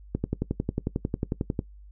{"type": "click train", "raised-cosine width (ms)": 3, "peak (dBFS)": -13, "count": 17, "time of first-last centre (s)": [0.15, 1.591], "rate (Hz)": 11.1, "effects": ["noise-tail reverb RT60 0.1 s tail -19 dB re dry", "added 50 Hz sine -45 dBFS peak until 1.91 s"]}